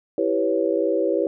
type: chord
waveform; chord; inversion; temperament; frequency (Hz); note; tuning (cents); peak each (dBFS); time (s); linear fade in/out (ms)
sine; C# half-diminished seventh; first; equal; 329.6 / 392 / 493.9 / 554.4; E4 / G4 / B4 / C#5; 0 / 0 / 0 / 0; -24; 0.18-1.27; 2
effects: none